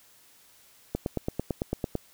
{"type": "click train", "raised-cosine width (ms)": 2, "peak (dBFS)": -14, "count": 10, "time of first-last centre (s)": [0.95, 1.953], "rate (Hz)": 8.97, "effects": ["white hiss -58 dBFS RMS until 2.13 s"]}